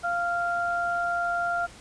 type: tone pair together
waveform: sine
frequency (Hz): 695 / 1390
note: F5 / F6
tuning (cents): -9 / -9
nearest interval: octave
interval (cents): 1200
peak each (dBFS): -27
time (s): 0.03-1.67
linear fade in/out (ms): 20
effects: pink hiss -48 dBFS RMS until 1.8 s + resampled to 22050 Hz